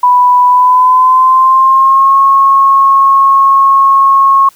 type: tone with pitch glide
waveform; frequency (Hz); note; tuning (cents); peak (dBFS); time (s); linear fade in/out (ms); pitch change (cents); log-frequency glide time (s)
sine; 989 to 1091; B5 to C#6; +2 to -28; -3; 0.03-4.49; 5; +170; 0.47-2.18
effects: white hiss -44 dBFS RMS until 4.55 s